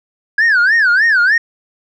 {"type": "tone with vibrato", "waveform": "sine", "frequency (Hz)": 1621, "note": "G#6", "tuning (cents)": -42, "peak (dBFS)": -6, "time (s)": [0.38, 1.38], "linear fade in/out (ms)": 5, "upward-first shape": "sine", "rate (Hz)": 3.3, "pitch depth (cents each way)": 240, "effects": ["tanh soft clip ceiling -7 dBFS"]}